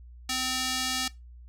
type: tone with band-pass filter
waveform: square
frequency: 257.7 Hz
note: C4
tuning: 26 cents flat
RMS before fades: -30 dBFS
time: 0.29-1.08 s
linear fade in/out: 5 ms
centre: 5400 Hz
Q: 0.89
effects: noise-tail reverb RT60 0.2 s tail -19 dB re dry + added 60 Hz sine -45 dBFS peak until 1.48 s